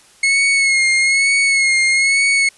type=tone with vibrato; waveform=40% pulse; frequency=2175 Hz; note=C#7; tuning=33 cents flat; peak=-11 dBFS; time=0.23-2.49 s; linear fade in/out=5 ms; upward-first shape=sine; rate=1.1 Hz; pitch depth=40 cents each way; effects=white hiss -48 dBFS RMS until 2.57 s + resampled to 24000 Hz